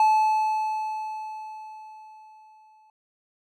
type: tone with exponential decay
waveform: triangle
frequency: 866 Hz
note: A5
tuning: 28 cents flat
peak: -13 dBFS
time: 0-2.9 s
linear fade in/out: 2 ms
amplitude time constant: 630 ms
effects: none